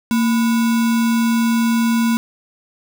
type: tone with sample-and-hold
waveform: sine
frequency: 230 Hz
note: A#3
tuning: 23 cents flat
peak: -13 dBFS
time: 0.11-2.17 s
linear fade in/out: 0 ms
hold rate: 1225 Hz
effects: none